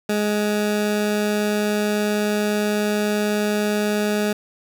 20% pulse tone, 209.1 Hz, G#3, 12 cents sharp, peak -14 dBFS, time 0.09-4.33 s, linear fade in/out 5 ms, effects none

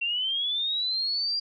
sine linear sweep, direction up, 2714 to 4809 Hz, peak -25 dBFS, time 0.01-1.4 s, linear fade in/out 10 ms, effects none

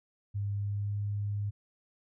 sine tone with pitch glide, 101.2 to 102.44 Hz, G#2 to G#2, -44 to -23 cents, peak -30 dBFS, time 0.34-1.51 s, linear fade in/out 20 ms, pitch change +21 cents, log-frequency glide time 0.53-0.97 s, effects none

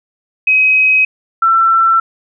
sine tone pair in turn, 2534 / 1342.3 Hz, D#7 / E6, +31 / +31 cents, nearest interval major seventh, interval 1100 cents, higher first, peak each -7 dBFS, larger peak neither, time 0.47-1.05 / 1.42-2 s, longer neither, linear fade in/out 5 ms, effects none

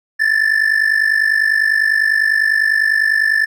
triangle ring-modulated tone, 1760 Hz, A6, in tune, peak -7 dBFS, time 0.19-3.46 s, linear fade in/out 20 ms, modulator 25 Hz, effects none

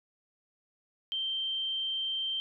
sine tone, 3136 Hz, G7, in tune, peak -30 dBFS, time 1.12-2.4 s, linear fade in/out 0 ms, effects none

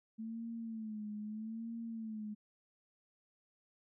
sine tone with vibrato, 220 Hz, A3, in tune, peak -40 dBFS, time 0.18-2.35 s, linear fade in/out 20 ms, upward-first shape sine, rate 0.79 Hz, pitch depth 81 cents each way, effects none

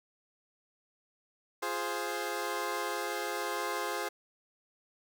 15% pulse chord, F minor, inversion none, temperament equal, 349.2 / 415.3 / 523.3 Hz, F4 / Ab4 / C5, 0 / 0 / 0 cents, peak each -32 / -30 / -31 dBFS, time 1.62-4.09 s, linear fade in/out 10 ms, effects none

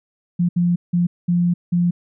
sine tone bursts at uneven times, 174.61 Hz, F3, in tune, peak -14 dBFS, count 5, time 0.39-0.49 / 0.56-0.76 / 0.93-1.07 / 1.28-1.54 / 1.72-1.91 s, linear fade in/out 10 ms, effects none

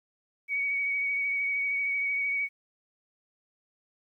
sine tone with vibrato, 2249 Hz, C#7, 24 cents sharp, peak -26 dBFS, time 0.48-2.49 s, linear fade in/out 50 ms, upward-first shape sine, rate 13 Hz, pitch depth 23 cents each way, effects 11-bit

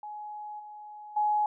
sine tone with level steps, 841 Hz, G#5, 22 cents sharp, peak -37 / -42 / -23 dBFS, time 0.03-1.46 s, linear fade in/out 2 ms, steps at 0.59 / 1.16 s, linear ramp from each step 10 ms, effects none

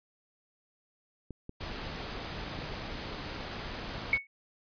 clicks, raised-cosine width 3 ms, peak -28 dBFS, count 4, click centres 1.307 / 1.494 / 2.589 / 2.721 s
pink noise, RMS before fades -39 dBFS, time 1.6-4.18 s, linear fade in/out 10 ms
sine tone with exponential decay, 2217 Hz, C#7, in tune, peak -19 dBFS, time 4.13-4.27 s, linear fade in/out 2 ms, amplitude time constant 29 ms
effects resampled to 11025 Hz

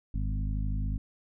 harmonic tone with a mistuned harmonic, 51.3 Hz, G#1, 21 cents flat, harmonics 1 / 2 / 3 / 4 / 5, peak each -29 / -35 / -39 / -41 / -43 dBFS, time 0.14-0.98 s, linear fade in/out 5 ms, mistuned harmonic 1, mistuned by -76 cents, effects none

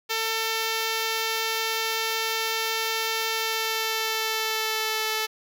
5% pulse tone with pitch glide, 447.3 to 437.6 Hz, A4 to A4, +28 to -9 cents, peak -13 dBFS, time 0.09-5.27 s, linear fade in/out 20 ms, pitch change -37 cents, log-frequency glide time 3.29-5.08 s, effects none

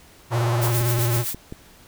square tone with vibrato, 118.6 Hz, A#2, 30 cents sharp, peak -20 dBFS, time 0.3-1.25 s, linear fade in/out 50 ms, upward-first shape square, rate 18 Hz, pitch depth 45 cents each way
pink band-pass noise, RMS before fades -31 dBFS, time 0.31-0.71 s, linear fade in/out 10 ms, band 570 to 1200 Hz, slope 24 dB/octave
blue noise with tremolo, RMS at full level -26 dBFS, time 0.61-1.35 s, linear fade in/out 20 ms, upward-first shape sine, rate 7.8 Hz, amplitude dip 60%
click train, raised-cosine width 3 ms, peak -20 dBFS, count 5, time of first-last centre 0.81-1.524 s, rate 5.6 Hz
effects pink hiss -50 dBFS RMS until 1.87 s

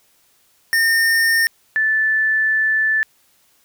square / sine tone pair in turn, 1822 / 1753.4 Hz, A#6 / A6, -40 / -7 cents, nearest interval minor second, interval 67 cents, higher first, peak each -14 dBFS, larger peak neither, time 0.73-1.47 / 1.76-3.03 s, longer second, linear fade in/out 0 ms, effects white hiss -58 dBFS RMS until 3.64 s

